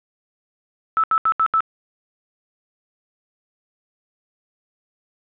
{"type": "tone bursts", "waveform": "sine", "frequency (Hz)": 1312, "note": "E6", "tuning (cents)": -9, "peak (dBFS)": -14, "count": 5, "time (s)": [0.97, 1.605], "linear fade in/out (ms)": 0, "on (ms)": 67, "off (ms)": 75, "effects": ["resampled to 8000 Hz", "8-bit"]}